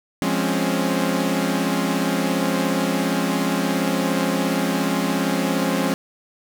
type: chord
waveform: sawtooth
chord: Db major seventh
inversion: first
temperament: equal with one note detuned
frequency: 174.61 / 207.7 / 261.6 / 278.8 Hz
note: F3 / Ab3 / C4 / Db4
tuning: 0 / 0 / 0 / +10 cents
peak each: -21 dBFS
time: 0.22-5.94 s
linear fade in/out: 0 ms
effects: none